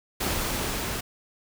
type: noise with level ramp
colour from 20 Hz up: pink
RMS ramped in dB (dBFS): -27 to -31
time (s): 0.2-1.01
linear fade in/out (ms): 10
effects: none